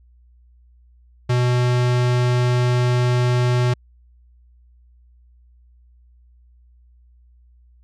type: tone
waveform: square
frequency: 123.47 Hz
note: B2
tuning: in tune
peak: -16 dBFS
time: 1.29-3.74 s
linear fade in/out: 10 ms
effects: added 60 Hz sine -49 dBFS peak until 7.83 s + low-pass 6000 Hz 12 dB/octave